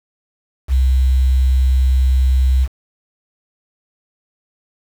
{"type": "tone with quantisation", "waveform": "sine", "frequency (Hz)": 65, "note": "C2", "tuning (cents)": -11, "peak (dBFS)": -10, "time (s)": [0.68, 2.68], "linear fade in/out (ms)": 50, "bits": 6, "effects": []}